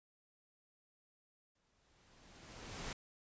pink noise with exponential growth, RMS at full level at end -42 dBFS, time 1.55-2.93 s, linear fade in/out 5 ms, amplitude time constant 300 ms, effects resampled to 16000 Hz

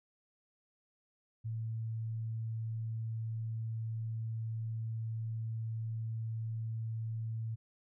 sine tone, 112.3 Hz, A2, 36 cents sharp, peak -35 dBFS, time 1.44-7.56 s, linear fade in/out 20 ms, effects none

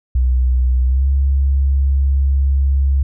sine tone with pitch glide, 63 to 68.31 Hz, B1 to C#2, +35 to -25 cents, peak -11 dBFS, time 0.15-3.03 s, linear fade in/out 5 ms, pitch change +140 cents, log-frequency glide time 0.84-1.08 s, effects none

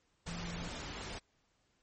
sine tone in noise, 171.1 Hz, F3, 35 cents flat, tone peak -42 dBFS, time 0.27-0.68 s, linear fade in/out 10 ms, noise pink, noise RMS -43 dBFS, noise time 0.26-1.19 s, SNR -2 dB, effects pink hiss -75 dBFS RMS until 1.82 s + MP3 32 kbps

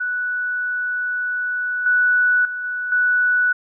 sine tone with level steps, 1479 Hz, F#6, 1 cent flat, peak -20 / -13 / -24 / -22 / -14 dBFS, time 0-3.53 s, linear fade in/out 10 ms, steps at 1.86 / 2.45 / 2.64 / 2.92 s, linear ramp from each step 2 ms, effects none

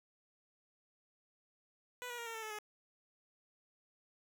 10% pulse tone with pitch steps, 493.9 / 481.2 / 468.9 / 456.8 / 445.1 / 433.7 / 422.6 Hz, B4 / B4 / A#4 / A#4 / A4 / A4 / G#4, 0 / -45 / +10 / -35 / +20 / -25 / +30 cents, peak -34 dBFS, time 2.02-2.587 s, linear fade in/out 0 ms, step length 81 ms, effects none

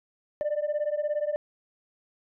sine beating tone pair, 587.3 / 604.3 Hz, D5 / D5, 0 / +49 cents, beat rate 17 Hz, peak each -27 dBFS, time 0.41-1.36 s, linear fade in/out 0 ms, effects tanh soft clip ceiling -22 dBFS

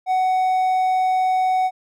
triangle tone, 746 Hz, F#5, 14 cents sharp, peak -14 dBFS, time 0.06-1.71 s, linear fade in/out 50 ms, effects none

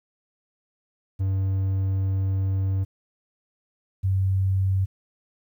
triangle / sine tone pair in turn, 96 / 95.61 Hz, G2 / G2, -36 / -43 cents, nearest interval unison, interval 7 cents, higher first, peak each -19 dBFS, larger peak neither, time 1.19-2.85 / 4.03-4.86 s, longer first, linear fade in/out 20 ms, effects 10-bit

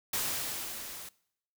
white noise with level ramp, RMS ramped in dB -31 to -45 dBFS, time 0.13-1.09 s, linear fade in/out 5 ms, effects noise-tail reverb RT60 0.7 s tail -22 dB re dry

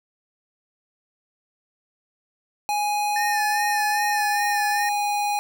square tone with pitch glide, 830.6 to 823.4 Hz, G#5 to G#5, 0 to -15 cents, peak -22 dBFS, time 2.69-5.39 s, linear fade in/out 0 ms, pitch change -15 cents, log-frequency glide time 4.17-4.29 s
square tone with vibrato, 1787 Hz, A6, 26 cents sharp, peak -26 dBFS, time 3.16-4.89 s, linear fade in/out 2 ms, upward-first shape sine, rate 2.5 Hz, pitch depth 60 cents each way
effects none

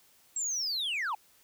sine linear sweep, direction down, 7650 to 784 Hz, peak -27 dBFS, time 0.36-1.15 s, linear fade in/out 5 ms, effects tanh soft clip ceiling -29 dBFS + white hiss -63 dBFS RMS until 1.43 s

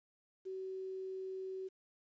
sine tone with quantisation, 378.6 Hz, F#4, 40 cents sharp, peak -40 dBFS, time 0.45-1.69 s, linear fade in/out 20 ms, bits 11, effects resampled to 16000 Hz

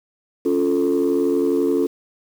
sine chord, Db augmented, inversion none, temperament equal, 277.2 / 349.2 / 440 Hz, Db4 / F4 / A4, 0 / 0 / 0 cents, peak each -19 dBFS, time 0.45-1.87 s, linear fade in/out 10 ms, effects tanh soft clip ceiling -11 dBFS + 7-bit

